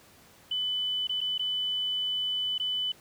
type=tone with dropouts; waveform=sine; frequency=3000 Hz; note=F#7; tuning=23 cents sharp; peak=-27 dBFS; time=0.51-2.92 s; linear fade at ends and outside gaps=5 ms; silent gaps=1.072-1.093 / 1.207-1.212 / 1.38-1.393 / 2.581-2.598 s; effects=pink hiss -56 dBFS RMS until 3 s + high-pass 80 Hz 12 dB/octave